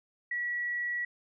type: tone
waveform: sine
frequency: 1933 Hz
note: B6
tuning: 38 cents flat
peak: -30 dBFS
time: 0.31-1.05 s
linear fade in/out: 5 ms
effects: none